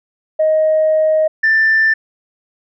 sine tone pair in turn, 626 / 1775.4 Hz, D#5 / A6, +10 / +15 cents, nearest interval octave + tritone, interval 1805 cents, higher second, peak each -9 / -8 dBFS, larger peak second, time 0.39-1.28 / 1.43-1.94 s, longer first, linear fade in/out 10 ms, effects tanh soft clip ceiling -6 dBFS

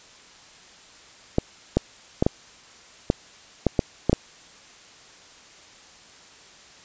clicks, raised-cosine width 2 ms, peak -4 dBFS, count 9, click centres 1.384 / 1.77 / 2.225 / 2.265 / 3.101 / 3.667 / 3.792 / 4.096 / 4.13 s, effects white hiss -49 dBFS RMS until 6.84 s + resampled to 16000 Hz

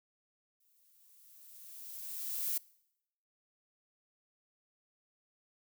violet noise with exponential growth, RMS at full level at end -33 dBFS, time 0.6-2.58 s, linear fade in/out 5 ms, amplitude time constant 430 ms, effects noise-tail reverb RT60 0.8 s tail -23 dB re dry

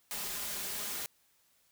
white noise with comb filter, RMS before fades -38 dBFS, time 0.11-1.06 s, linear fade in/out 0 ms, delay 4.9 ms, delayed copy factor +0.55, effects white hiss -70 dBFS RMS until 1.71 s

